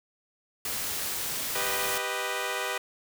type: noise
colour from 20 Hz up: white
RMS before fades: -32 dBFS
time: 0.65-1.98 s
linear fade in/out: 2 ms
type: chord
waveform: 10% pulse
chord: G augmented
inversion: none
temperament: equal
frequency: 392 / 493.9 / 622.3 Hz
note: G4 / B4 / D#5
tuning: 0 / 0 / 0 cents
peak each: -26 / -24 / -26 dBFS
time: 1.55-2.78 s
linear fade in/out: 5 ms
effects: none